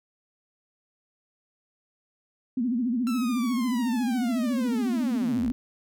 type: tone with vibrato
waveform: sine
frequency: 242.2 Hz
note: B3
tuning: 34 cents flat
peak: -23 dBFS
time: 2.57-5.52 s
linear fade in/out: 5 ms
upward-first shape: sine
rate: 14 Hz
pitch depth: 140 cents each way
type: linear sweep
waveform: sawtooth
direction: down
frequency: 1349 to 31.57 Hz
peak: -31 dBFS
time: 3.07-5.52 s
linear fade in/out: 0 ms
effects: none

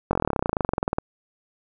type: slowing click train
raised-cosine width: 1 ms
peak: -8 dBFS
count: 26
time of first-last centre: 0.11-0.985 s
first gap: 21 ms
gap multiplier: 1.04
effects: none

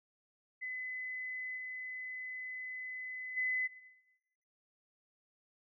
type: tone with level steps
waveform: sine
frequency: 2018 Hz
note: B6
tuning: 37 cents sharp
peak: -38 / -40 / -31 dBFS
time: 0.61-3.68 s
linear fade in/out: 20 ms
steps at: 1.56 / 3.36 s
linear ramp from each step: 20 ms
effects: noise-tail reverb RT60 1.0 s tail -17 dB re dry

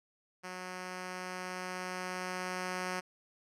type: tone with level ramp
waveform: 5% pulse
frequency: 183.1 Hz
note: F#3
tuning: 18 cents flat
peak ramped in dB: -30 to -23 dBFS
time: 0.43-3.01 s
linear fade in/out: 20 ms
effects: low-pass 9000 Hz 12 dB/octave

